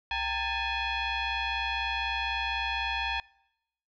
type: tone with frequency modulation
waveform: sine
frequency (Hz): 790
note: G5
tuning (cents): +13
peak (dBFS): -28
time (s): 0.11-3.2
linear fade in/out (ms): 2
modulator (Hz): 852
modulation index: 3.3
effects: noise-tail reverb RT60 0.8 s tail -23 dB re dry